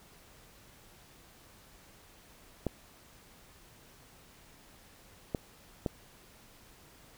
clicks, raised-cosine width 2 ms, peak -17 dBFS, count 3, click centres 2.667 / 5.348 / 5.862 s, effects pink hiss -58 dBFS RMS until 7.17 s

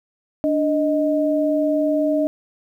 sine tone pair together, 293.7 / 622.3 Hz, D4 / D#5, 0 / 0 cents, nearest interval octave + minor second, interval 1300 cents, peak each -19 dBFS, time 0.44-2.27 s, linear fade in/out 0 ms, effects 9-bit

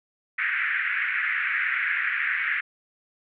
white band-pass noise, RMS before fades -26 dBFS, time 0.38-2.61 s, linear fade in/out 10 ms, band 1500 to 2200 Hz, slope 48 dB/octave, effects none

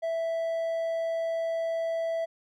triangle tone, 659.3 Hz, E5, in tune, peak -25 dBFS, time 0.02-2.26 s, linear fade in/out 20 ms, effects none

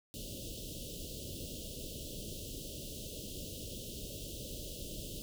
pink band-stop noise, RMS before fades -44 dBFS, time 0.14-5.22 s, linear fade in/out 0 ms, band 620 to 2800 Hz, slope 96 dB/octave, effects none

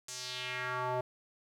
square tone with band-pass filter sweep, 126.2 Hz, B2, 38 cents sharp, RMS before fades -37 dBFS, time 0.08-1.01 s, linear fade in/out 5 ms, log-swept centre 7300 to 660 Hz, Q 2.3, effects 11-bit

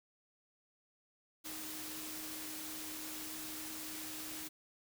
sine tone in noise, 311.1 Hz, D#4, in tune, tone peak -50 dBFS, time 1.44-4.49 s, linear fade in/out 20 ms, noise white, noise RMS -45 dBFS, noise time 1.44-4.49 s, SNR -8 dB, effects none

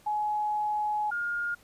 sine tone pair in turn, 843 / 1417.8 Hz, G#5 / F6, +26 / +26 cents, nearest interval major sixth, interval 900 cents, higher second, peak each -26 / -28 dBFS, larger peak first, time 0.06-1.11 / 1.11-1.55 s, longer first, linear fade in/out 10 ms, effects pink hiss -59 dBFS RMS until 1.63 s + resampled to 32000 Hz

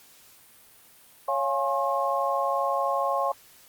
sine chord, Db major seventh, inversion none, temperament equal with one note detuned, 554.4 / 698.5 / 830.6 / 1074.1 Hz, Db5 / F5 / Ab5 / C6, 0 / 0 / 0 / +45 cents, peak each -28 / -30 / -30 / -27 dBFS, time 1.28-3.32 s, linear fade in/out 5 ms, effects white hiss -54 dBFS RMS until 3.68 s + Opus 48 kbps

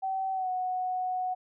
sine tone with pitch glide, 766 to 737.3 Hz, G5 to F#5, -40 to -6 cents, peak -28 dBFS, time 0.02-1.35 s, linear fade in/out 20 ms, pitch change -66 cents, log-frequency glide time 0.33-0.49 s, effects none

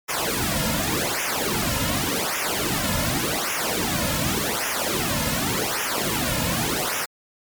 pink noise with flanger, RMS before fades -24 dBFS, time 0.08-7.06 s, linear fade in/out 20 ms, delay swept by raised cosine 0.23 to 2.63 ms, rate 0.87 Hz, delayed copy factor -1, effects MP3 96 kbps

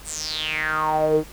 sawtooth tone with band-pass filter sweep, 155.6 Hz, D#3, in tune, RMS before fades -23 dBFS, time 0.04-1.24 s, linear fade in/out 50 ms, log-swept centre 9100 to 360 Hz, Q 7.5, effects added 50 Hz sine -44 dBFS peak until 1.32 s + pink hiss -44 dBFS RMS until 1.32 s

